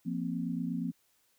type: chord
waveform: sine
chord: F suspended fourth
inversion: none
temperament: equal with one note detuned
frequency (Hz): 173.41 / 233.1 / 261.6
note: F3 / Bb3 / C4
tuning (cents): -12 / 0 / 0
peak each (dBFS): -35 / -36 / -36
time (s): 0.05-0.92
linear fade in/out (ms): 20
effects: white hiss -71 dBFS RMS until 1.38 s